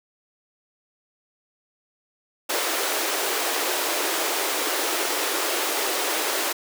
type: high-pass noise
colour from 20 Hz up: pink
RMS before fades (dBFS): -25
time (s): 2.49-6.53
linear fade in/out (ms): 10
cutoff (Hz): 320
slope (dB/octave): 48
effects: none